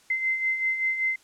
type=beating tone pair; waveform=sine; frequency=2066 / 2071.2 Hz; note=C7 / C7; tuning=-22 / -18 cents; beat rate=5.2 Hz; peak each=-32 / -24 dBFS; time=0.1-1.16 s; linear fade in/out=5 ms; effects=white hiss -58 dBFS RMS until 1.23 s + low-pass 9000 Hz 12 dB/octave